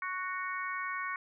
harmonic tone, 370 Hz, F#4, in tune, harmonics 3 / 4 / 5 / 6, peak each -37 / -40 / -40 / -41 dBFS, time 0.02-1.16 s, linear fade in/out 2 ms, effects none

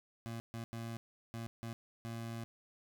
25% pulse tone bursts at uneven times, 115 Hz, A#2, 23 cents flat, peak -37 dBFS, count 6, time 0.26-0.4 / 0.54-0.64 / 0.73-0.97 / 1.34-1.47 / 1.63-1.73 / 2.05-2.44 s, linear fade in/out 0 ms, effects none

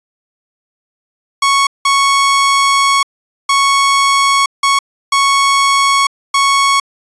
sawtooth tone bursts at uneven times, 1107 Hz, C#6, 3 cents flat, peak -5 dBFS, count 6, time 1.42-1.67 / 1.85-3.03 / 3.49-4.46 / 4.63-4.79 / 5.12-6.07 / 6.34-6.8 s, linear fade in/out 5 ms, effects resampled to 22050 Hz

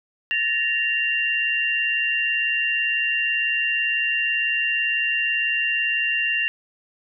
sine tone cluster, 1741 / 1859 / 2773 Hz, A6 / A#6 / F7, -19 / -5 / -13 cents, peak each -29 / -26 / -21 dBFS, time 0.31-6.48 s, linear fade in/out 0 ms, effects none

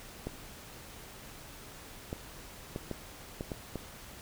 clicks, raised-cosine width 2 ms, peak -22 dBFS, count 7, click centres 0.27 / 2.129 / 2.761 / 2.913 / 3.409 / 3.518 / 3.757 s, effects pink hiss -49 dBFS RMS until 4.21 s

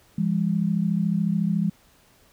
sine tone pair together, 169.1 / 203 Hz, E3 / G#3, +44 / -39 cents, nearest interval minor third, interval 317 cents, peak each -23 dBFS, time 0.18-1.7 s, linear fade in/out 5 ms, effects pink hiss -58 dBFS RMS until 2.32 s

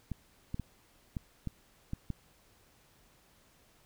clicks, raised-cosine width 5 ms, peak -23 dBFS, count 7, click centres 0.117 / 0.544 / 0.597 / 1.168 / 1.473 / 1.934 / 2.103 s, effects pink hiss -65 dBFS RMS until 3.85 s

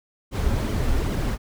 brown noise with flanger, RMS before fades -23 dBFS, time 0.31-1.38 s, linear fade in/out 50 ms, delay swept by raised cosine 1.1 to 6.6 ms, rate 2.5 Hz, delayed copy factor -0.55, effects none

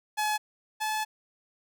sawtooth tone pair in turn, 850 / 862.4 Hz, G#5 / A5, +40 / -35 cents, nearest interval unison, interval 25 cents, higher second, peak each -22 / -24 dBFS, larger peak first, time 0.17-0.38 / 0.8-1.05 s, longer second, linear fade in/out 20 ms, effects none

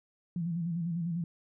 sine tone with vibrato, 169.5 Hz, E3, 49 cents sharp, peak -30 dBFS, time 0.36-1.24 s, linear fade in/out 2 ms, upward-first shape square, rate 10 Hz, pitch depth 59 cents each way, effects none

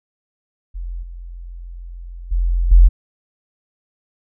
sine tone with level steps, 43.31 Hz, F1, 14 cents flat, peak -24 / -30 / -14 / -4 dBFS, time 0.74-2.89 s, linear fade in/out 20 ms, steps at 1.02 / 2.31 / 2.71 s, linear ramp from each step 10 ms, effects none

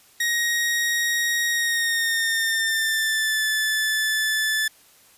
sawtooth tone with pitch glide, 1881 to 1744.9 Hz, A#6 to A6, +15 to -15 cents, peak -17 dBFS, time 0.2-4.68 s, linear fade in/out 5 ms, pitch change -130 cents, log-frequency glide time 1.49-3.45 s, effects white hiss -54 dBFS RMS until 5.17 s + resampled to 32000 Hz

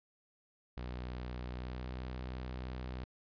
sawtooth tone with pitch glide, 61.74 to 63.04 Hz, B1 to B1, 0 to +36 cents, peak -36 dBFS, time 0.77-3.04 s, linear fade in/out 0 ms, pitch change +36 cents, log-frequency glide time 1.5-1.93 s, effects resampled to 11025 Hz

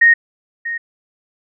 sine tone with echo, 1860 Hz, A#6, 4 cents flat, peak -6 dBFS, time 0.01-0.14 s, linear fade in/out 10 ms, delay 640 ms, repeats 1, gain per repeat -14 dB, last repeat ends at 0.78 s, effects none

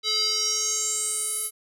square tone with band-pass filter sweep, 431.7 Hz, A4, 33 cents flat, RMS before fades -26 dBFS, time 0.03-1.51 s, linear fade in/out 50 ms, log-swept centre 4200 to 11000 Hz, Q 6.4, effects none

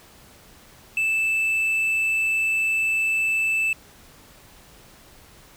triangle tone, 2637 Hz, E7, in tune, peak -18 dBFS, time 0.97-3.73 s, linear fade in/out 2 ms, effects pink hiss -50 dBFS RMS until 5.56 s

